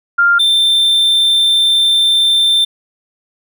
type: tone pair in turn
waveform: sine / triangle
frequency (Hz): 1396.9 / 3569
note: F6 / A7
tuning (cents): 0 / +24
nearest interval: octave + major third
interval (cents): 1624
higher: second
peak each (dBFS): -7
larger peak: neither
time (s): 0.18-0.39 / 0.39-2.65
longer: second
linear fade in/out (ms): 10
effects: none